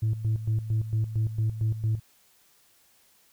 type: tone with tremolo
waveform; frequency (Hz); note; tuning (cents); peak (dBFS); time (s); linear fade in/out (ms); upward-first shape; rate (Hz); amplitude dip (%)
sine; 110; A2; 0; -20; 0.02-2; 10; square; 4.4; 75
effects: tanh soft clip ceiling -20 dBFS + white hiss -62 dBFS RMS until 3.32 s